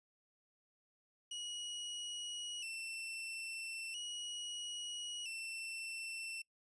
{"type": "tone with vibrato", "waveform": "sawtooth", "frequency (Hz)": 2794, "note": "F7", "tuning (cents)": 0, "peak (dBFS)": -39, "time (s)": [1.31, 6.42], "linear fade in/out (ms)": 5, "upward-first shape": "square", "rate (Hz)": 0.38, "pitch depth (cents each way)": 69, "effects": ["noise-tail reverb RT60 0.1 s tail -25 dB re dry", "resampled to 24000 Hz"]}